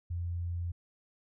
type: tone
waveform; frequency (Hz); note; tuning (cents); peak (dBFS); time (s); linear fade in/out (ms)
sine; 86.5; F2; -16; -32; 0.1-0.72; 10
effects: none